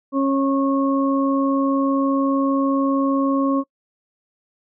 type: harmonic tone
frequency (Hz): 273.5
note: C#4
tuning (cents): -23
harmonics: 1 / 2 / 4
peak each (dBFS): -17 / -24 / -25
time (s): 0.12-3.64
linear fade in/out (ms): 50
effects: noise-tail reverb RT60 0.1 s tail -24 dB re dry